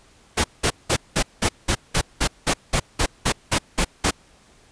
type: noise bursts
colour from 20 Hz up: pink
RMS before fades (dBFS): -19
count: 15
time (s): 0.37-4.11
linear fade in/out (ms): 10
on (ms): 72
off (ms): 190
effects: pink hiss -54 dBFS RMS until 4.71 s + resampled to 22050 Hz